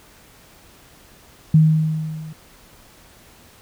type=tone with level ramp; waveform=sine; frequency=157 Hz; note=D#3; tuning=16 cents sharp; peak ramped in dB=-7 to -32 dBFS; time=1.54-2.33 s; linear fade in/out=5 ms; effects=pink hiss -49 dBFS RMS until 3.61 s

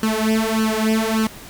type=tone with flanger; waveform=sawtooth; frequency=220 Hz; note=A3; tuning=in tune; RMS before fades=-19 dBFS; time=0.03-1.27 s; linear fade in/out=2 ms; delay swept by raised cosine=0.68 to 4.18 ms; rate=1.7 Hz; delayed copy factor=+0.85; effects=pink hiss -39 dBFS RMS until 1.49 s

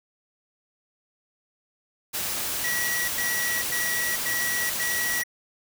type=noise; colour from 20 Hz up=white; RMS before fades=-29 dBFS; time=2.13-5.23 s; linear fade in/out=20 ms
type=tone bursts; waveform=square; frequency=1931 Hz; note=B6; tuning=39 cents flat; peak=-27 dBFS; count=5; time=2.64-5.236 s; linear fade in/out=5 ms; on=440 ms; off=99 ms
effects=none

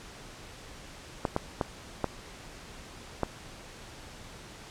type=clicks; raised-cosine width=1 ms; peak=-12 dBFS; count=5; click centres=1.252 / 1.364 / 1.612 / 2.043 / 3.233 s; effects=pink hiss -47 dBFS RMS until 4.7 s + low-pass 8000 Hz 12 dB/octave

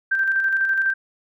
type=tone with tremolo; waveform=sine; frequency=1568 Hz; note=G6; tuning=in tune; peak=-16 dBFS; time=0.11-0.94 s; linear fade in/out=10 ms; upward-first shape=square; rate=12 Hz; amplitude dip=35%; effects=none

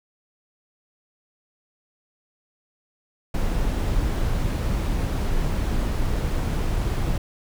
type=noise; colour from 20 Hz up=brown; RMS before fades=-23 dBFS; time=3.34-7.18 s; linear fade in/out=5 ms; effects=none

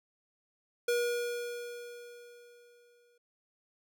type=tone with exponential decay; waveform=square; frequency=480 Hz; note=B4; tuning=49 cents flat; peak=-27 dBFS; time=0.88-3.18 s; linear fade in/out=5 ms; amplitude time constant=500 ms; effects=none

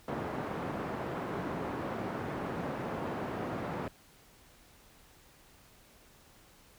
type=band-pass noise; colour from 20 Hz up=pink; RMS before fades=-37 dBFS; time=0.08-3.88 s; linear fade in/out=2 ms; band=150 to 1200 Hz; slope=12 dB/octave; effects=pink hiss -60 dBFS RMS until 6.78 s

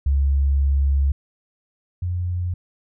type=tone pair in turn; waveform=sine; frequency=69.3 / 88.84 Hz; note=C#2 / F2; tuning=0 / +30 cents; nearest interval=major third; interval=430 cents; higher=second; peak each=-15 / -21 dBFS; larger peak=first; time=0.06-1.12 / 2.02-2.54 s; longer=first; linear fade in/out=5 ms; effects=none

